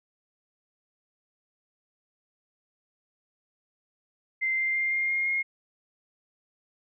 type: tone with pitch steps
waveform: sine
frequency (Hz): 2082 / 2094 / 2106 / 2118 / 2131 / 2143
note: C7 / C7 / C7 / C7 / C7 / C7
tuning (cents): -9 / +1 / +11 / +21 / +31 / +41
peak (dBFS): -24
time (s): 4.41-5.43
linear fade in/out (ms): 20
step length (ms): 170
effects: none